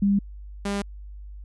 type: tone pair in turn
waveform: sine / sawtooth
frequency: 200 / 200.7 Hz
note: G3 / G3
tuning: +35 / +41 cents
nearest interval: unison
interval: 6 cents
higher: second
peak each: -17 / -21 dBFS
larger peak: first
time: 0.02-0.19 / 0.65-0.82 s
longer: neither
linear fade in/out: 5 ms
effects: added 50 Hz sine -37 dBFS peak until 1.44 s + resampled to 24000 Hz